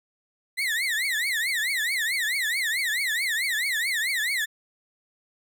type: tone with vibrato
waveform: 35% pulse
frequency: 1956 Hz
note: B6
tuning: 17 cents flat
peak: -22 dBFS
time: 0.57-4.46 s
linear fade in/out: 20 ms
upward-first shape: triangle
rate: 4.6 Hz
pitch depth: 270 cents each way
effects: none